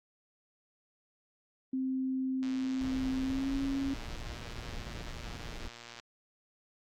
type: tone with pitch glide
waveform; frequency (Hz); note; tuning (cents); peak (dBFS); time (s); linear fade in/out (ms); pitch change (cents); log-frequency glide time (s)
sine; 261.7 to 273.1; C4 to C#4; 0 to -26; -30; 1.73-3.94; 5; +74; 3.21-3.53
type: click train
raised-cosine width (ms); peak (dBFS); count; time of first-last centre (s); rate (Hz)
0.2; -30; 422; 2.43-5.998; 118
type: noise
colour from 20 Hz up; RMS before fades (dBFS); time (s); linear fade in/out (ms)
brown; -42; 2.81-5.68; 2
effects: AAC 48 kbps